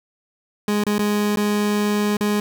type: tone with dropouts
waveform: 30% pulse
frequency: 207.7 Hz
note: G#3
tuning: in tune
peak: -15 dBFS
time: 0.68-2.4 s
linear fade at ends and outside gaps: 2 ms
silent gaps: 0.838-0.866 / 0.983-0.992 / 1.36-1.371 / 2.169-2.208 s
effects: 9-bit